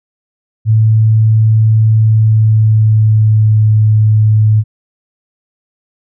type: tone with pitch glide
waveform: sine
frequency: 110 to 107.92 Hz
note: A2 to A2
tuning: 0 to -33 cents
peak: -5 dBFS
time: 0.65-4.64 s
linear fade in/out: 50 ms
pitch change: -33 cents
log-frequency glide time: 1.95-3.68 s
effects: none